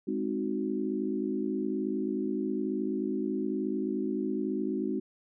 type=chord; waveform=sine; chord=Ab dominant seventh; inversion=none; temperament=equal; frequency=207.7 / 261.6 / 311.1 / 370 Hz; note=Ab3 / C4 / Eb4 / Gb4; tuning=0 / 0 / 0 / 0 cents; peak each=-34 dBFS; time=0.07-5 s; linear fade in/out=10 ms; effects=none